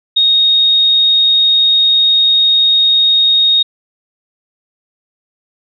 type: tone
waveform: sine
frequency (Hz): 3729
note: A#7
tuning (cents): 0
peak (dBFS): -7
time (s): 0.16-3.63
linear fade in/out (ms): 10
effects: none